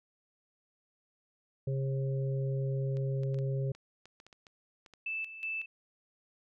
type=harmonic tone; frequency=134.8 Hz; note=C#3; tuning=48 cents flat; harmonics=1 / 3 / 4; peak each=-30 / -40 / -42 dBFS; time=1.67-3.72 s; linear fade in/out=5 ms
type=clicks; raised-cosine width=0.2 ms; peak=-36 dBFS; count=12; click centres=2.97 / 3.234 / 3.344 / 3.388 / 3.75 / 4.056 / 4.201 / 4.266 / 4.328 / 4.468 / 4.862 / 4.937 s
type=tone with tremolo; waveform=sine; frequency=2637 Hz; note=E7; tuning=in tune; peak=-33 dBFS; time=5.06-5.66 s; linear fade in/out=5 ms; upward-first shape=square; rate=2.7 Hz; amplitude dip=70%
effects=none